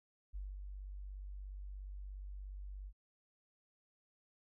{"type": "tone with ADSR envelope", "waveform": "sine", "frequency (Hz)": 48.49, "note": "G1", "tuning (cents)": -18, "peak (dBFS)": -40, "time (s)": [0.33, 2.93], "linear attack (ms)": 26, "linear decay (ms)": 210, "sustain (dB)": -4, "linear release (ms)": 62, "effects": []}